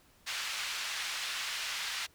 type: band-pass noise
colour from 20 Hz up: white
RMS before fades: -37 dBFS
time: 0.26-2.07 s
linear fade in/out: 20 ms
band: 1400 to 4000 Hz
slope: 12 dB/octave
effects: pink hiss -64 dBFS RMS until 2.14 s